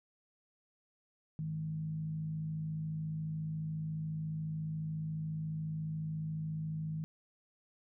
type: tone with frequency modulation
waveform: sine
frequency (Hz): 157.1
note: D#3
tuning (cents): +17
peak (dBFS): -35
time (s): 1.39-7.04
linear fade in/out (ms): 0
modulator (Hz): 54.2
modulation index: 0.34
effects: none